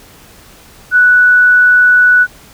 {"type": "tone", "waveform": "sine", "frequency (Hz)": 1479, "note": "F#6", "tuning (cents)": -1, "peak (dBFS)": -4, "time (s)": [0.91, 2.27], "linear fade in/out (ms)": 50, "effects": ["pink hiss -40 dBFS RMS until 2.53 s"]}